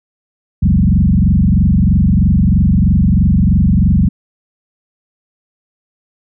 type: tone with frequency modulation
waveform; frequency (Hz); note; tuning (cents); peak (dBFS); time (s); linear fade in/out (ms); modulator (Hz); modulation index
sine; 130.81; C3; 0; -7; 0.62-4.09; 10; 23.1; 3.5
effects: none